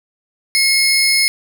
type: tone pair together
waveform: 30% pulse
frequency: 2167 / 5154 Hz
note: C#7 / E8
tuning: -40 / -40 cents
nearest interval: octave + minor third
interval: 1500 cents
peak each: -11 dBFS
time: 0.55-1.28 s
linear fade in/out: 0 ms
effects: none